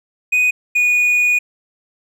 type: tone pair in turn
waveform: triangle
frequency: 2489 / 2460 Hz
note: D#7 / D#7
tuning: 0 / -20 cents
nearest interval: unison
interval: 20 cents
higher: first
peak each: -10 dBFS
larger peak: neither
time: 0.32-0.51 / 0.75-1.39 s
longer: second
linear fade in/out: 10 ms
effects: none